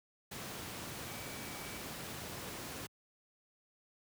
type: tone in noise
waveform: sine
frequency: 2291 Hz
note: D7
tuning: 44 cents flat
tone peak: -53 dBFS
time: 1.07-1.82 s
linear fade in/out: 10 ms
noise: pink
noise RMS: -44 dBFS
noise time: 0.31-2.87 s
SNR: -12 dB
effects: high-pass 80 Hz 12 dB/octave